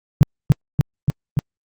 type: tone with echo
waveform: sine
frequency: 142.4 Hz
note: C#3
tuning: 47 cents sharp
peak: -5 dBFS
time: 0.21-0.23 s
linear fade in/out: 0 ms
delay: 290 ms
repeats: 4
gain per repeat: -2 dB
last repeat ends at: 1.39 s
effects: Opus 32 kbps